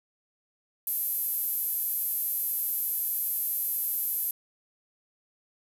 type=tone with high-pass filter; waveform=sawtooth; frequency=444.8 Hz; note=A4; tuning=19 cents sharp; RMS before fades=-30 dBFS; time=0.87-4.31 s; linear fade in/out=2 ms; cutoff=12000 Hz; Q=6.9; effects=none